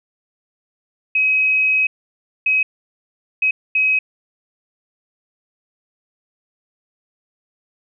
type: tone bursts at uneven times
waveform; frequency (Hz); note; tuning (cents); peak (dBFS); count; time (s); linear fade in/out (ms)
sine; 2541; D#7; +36; -13; 4; 1.15-1.87 / 2.46-2.63 / 3.42-3.51 / 3.75-3.99; 5
effects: none